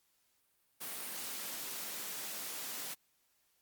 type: high-pass noise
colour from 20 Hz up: white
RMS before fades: -42 dBFS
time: 0.8-2.95 s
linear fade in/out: 20 ms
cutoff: 150 Hz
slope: 24 dB/octave
effects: white hiss -75 dBFS RMS until 3.61 s + Opus 48 kbps